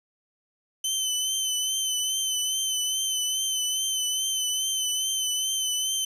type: tone with vibrato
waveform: 20% pulse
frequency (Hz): 3055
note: G7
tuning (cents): -45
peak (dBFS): -19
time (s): 0.84-6.05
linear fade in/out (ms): 5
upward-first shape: triangle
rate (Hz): 2.4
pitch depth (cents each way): 44
effects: none